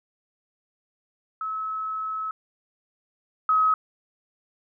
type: tone pair in turn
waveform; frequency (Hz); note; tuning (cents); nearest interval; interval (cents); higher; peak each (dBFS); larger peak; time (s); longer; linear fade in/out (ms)
sine; 1293 / 1274.5; E6 / D#6; -34 / +41; unison; 25; first; -27 / -17; second; 1.41-2.31 / 3.49-3.74; first; 2
effects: none